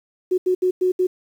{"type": "tone bursts at uneven times", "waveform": "sine", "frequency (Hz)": 367.2, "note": "F#4", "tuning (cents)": -13, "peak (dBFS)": -15, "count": 5, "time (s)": [[0.31, 0.38], [0.46, 0.55], [0.62, 0.71], [0.81, 0.92], [0.99, 1.07]], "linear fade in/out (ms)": 10, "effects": ["8-bit"]}